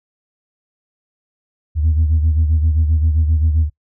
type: beating tone pair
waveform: sine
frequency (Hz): 77.78 / 85.38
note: D#2 / F2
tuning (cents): 0 / -39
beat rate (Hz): 7.6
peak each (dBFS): -11 / -19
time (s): 1.75-3.7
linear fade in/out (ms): 50
effects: noise-tail reverb RT60 0.1 s tail -22 dB re dry + tanh soft clip ceiling -8 dBFS